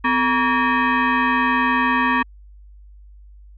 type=tone with frequency modulation; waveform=sine; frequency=440.3 Hz; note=A4; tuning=1 cent sharp; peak=-15 dBFS; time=0.04-2.23 s; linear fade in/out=10 ms; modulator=695 Hz; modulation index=2.6; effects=added 50 Hz sine -41 dBFS peak until 3.57 s